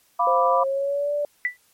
sine chord, B diminished, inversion second, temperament equal, 698.5 / 987.8 / 1174.7 Hz, F5 / B5 / D6, 0 / 0 / 0 cents, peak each -22 / -21 / -22 dBFS, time 0.19-0.64 s, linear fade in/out 10 ms
sine tone with pitch glide, 523.3 to 584 Hz, C5 to D5, 0 to -10 cents, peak -21 dBFS, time 0.27-1.25 s, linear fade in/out 2 ms, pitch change +190 cents, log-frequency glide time 0.47-1.13 s
sine tone with exponential decay, 1975.5 Hz, B6, in tune, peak -16 dBFS, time 1.45-1.57 s, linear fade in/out 1 ms, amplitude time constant 25 ms
effects white hiss -61 dBFS RMS until 1.73 s + MP3 64 kbps

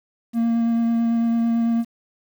triangle tone with vibrato, 231.2 Hz, A#3, 14 cents flat, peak -15 dBFS, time 0.33-1.85 s, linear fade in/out 50 ms, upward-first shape sine, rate 9 Hz, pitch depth 11 cents each way, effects 8-bit

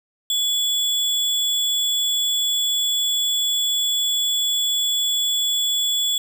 sine tone with sample-and-hold, 3407 Hz, G#7, 44 cents sharp, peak -18 dBFS, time 0.3-6.18 s, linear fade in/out 2 ms, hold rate 11025 Hz, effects none

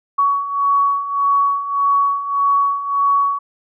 sine beating tone pair, 1122 / 1123.7 Hz, C#6 / C#6, +21 / +23 cents, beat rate 1.7 Hz, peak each -20 / -15 dBFS, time 0.18-3.39 s, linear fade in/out 10 ms, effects none

